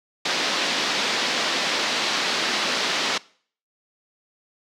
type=band-pass noise; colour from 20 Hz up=white; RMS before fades=-24 dBFS; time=0.25-3.18 s; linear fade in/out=5 ms; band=190 to 4900 Hz; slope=24 dB/octave; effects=noise-tail reverb RT60 0.5 s tail -22 dB re dry